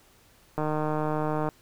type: click train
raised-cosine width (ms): 1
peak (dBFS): -15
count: 140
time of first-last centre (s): 0.58-1.488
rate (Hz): 153
effects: pink hiss -59 dBFS RMS until 1.61 s